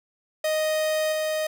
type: tone with level steps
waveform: 45% pulse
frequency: 622.3 Hz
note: D#5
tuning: in tune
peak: -22 / -24 dBFS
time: 0.44-1.47 s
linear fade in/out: 5 ms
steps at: 1.12 s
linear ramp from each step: 5 ms
effects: none